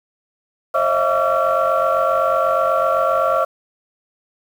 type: tone cluster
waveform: sine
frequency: 538 / 625 / 673 / 1143 / 1360 Hz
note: C5 / D#5 / E5 / D6 / F6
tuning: +48 / +8 / +36 / -47 / -46 cents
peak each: -20 dBFS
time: 0.74-3.45 s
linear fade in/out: 10 ms
effects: tanh soft clip ceiling -7 dBFS + 7-bit